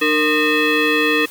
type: tone with frequency modulation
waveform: sine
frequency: 1066 Hz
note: C6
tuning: 32 cents sharp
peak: -13 dBFS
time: 0.01-1.26 s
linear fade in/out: 10 ms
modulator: 764 Hz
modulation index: 2.7
effects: white hiss -38 dBFS RMS until 1.3 s